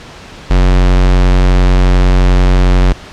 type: tone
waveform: square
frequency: 45.68 Hz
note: F#1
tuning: 21 cents flat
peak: -6 dBFS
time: 0.5-2.93 s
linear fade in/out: 10 ms
effects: pink hiss -32 dBFS RMS until 3.12 s + low-pass 5000 Hz 12 dB/octave